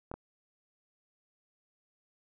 clicks, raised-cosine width 1 ms, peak -26 dBFS, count 2, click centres 0.115 / 0.14 s, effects none

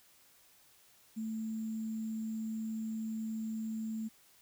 sine tone with sample-and-hold, 220.8 Hz, A3, 6 cents sharp, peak -35 dBFS, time 1.16-4.09 s, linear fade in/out 20 ms, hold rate 7350 Hz, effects white hiss -64 dBFS RMS until 4.41 s

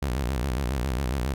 sawtooth tone with vibrato, 64.5 Hz, C2, 24 cents flat, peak -21 dBFS, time 0.02-1.34 s, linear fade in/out 5 ms, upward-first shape square, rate 7.3 Hz, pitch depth 140 cents each way, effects none

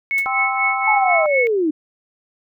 sine tone with tremolo, 2201 Hz, C#7, 13 cents flat, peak -15 dBFS, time 0.11-1.47 s, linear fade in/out 0 ms, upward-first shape sine, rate 4.1 Hz, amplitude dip 75%
white noise with exponential decay, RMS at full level -29 dBFS, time 0.18-0.26 s, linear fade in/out 1 ms, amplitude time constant 16 ms
sine chord, C major, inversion second, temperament just, 784.9 / 1046.5 / 1308.1 Hz, G5 / C6 / E6, +2 / 0 / -14 cents, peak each -22 / -26 / -24 dBFS, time 0.26-1.26 s, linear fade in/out 0 ms
sine linear sweep, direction down, 877 to 293.5 Hz, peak -15 dBFS, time 0.87-1.71 s, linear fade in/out 10 ms
effects none

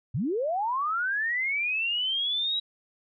sine linear sweep, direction up, 96.7 to 3879 Hz, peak -25 dBFS, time 0.14-2.6 s, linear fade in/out 10 ms, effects none

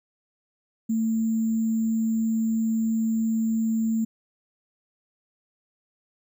sine tone with sample-and-hold, 223.5 Hz, A3, 27 cents sharp, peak -21 dBFS, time 0.89-4.05 s, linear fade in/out 10 ms, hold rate 7350 Hz, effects none

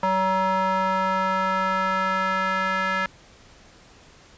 square tone with band-pass filter sweep, 188.9 Hz, F#3, 36 cents sharp, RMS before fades -23 dBFS, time 0.03-3.06 s, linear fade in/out 2 ms, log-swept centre 950 to 1600 Hz, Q 2.5, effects pink hiss -51 dBFS RMS until 4.37 s + resampled to 16000 Hz

